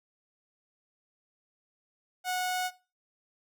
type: tone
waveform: sawtooth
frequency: 733 Hz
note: F#5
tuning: 16 cents flat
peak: -25 dBFS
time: 2.24-2.71 s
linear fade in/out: 50 ms
effects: noise-tail reverb RT60 0.3 s tail -17 dB re dry